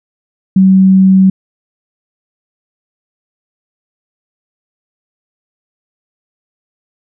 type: tone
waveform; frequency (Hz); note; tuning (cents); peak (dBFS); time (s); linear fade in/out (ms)
sine; 190; F#3; +46; -3; 0.56-1.3; 5
effects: none